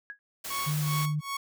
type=tone with exponential decay; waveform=sine; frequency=1661.2 Hz; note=G#6; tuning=in tune; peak=-33 dBFS; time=0.1-0.19 s; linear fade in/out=0 ms; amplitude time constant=19 ms
type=noise; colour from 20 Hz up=white; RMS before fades=-37 dBFS; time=0.44-1.06 s; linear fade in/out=10 ms
type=tone with tremolo; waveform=sawtooth; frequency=1108.7 Hz; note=C#6; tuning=in tune; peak=-26 dBFS; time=0.5-1.37 s; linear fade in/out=5 ms; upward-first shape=sine; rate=2.6 Hz; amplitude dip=100%
type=tone; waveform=sine; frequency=150.4 Hz; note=D3; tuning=42 cents sharp; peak=-26 dBFS; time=0.66-1.21 s; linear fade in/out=20 ms
effects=none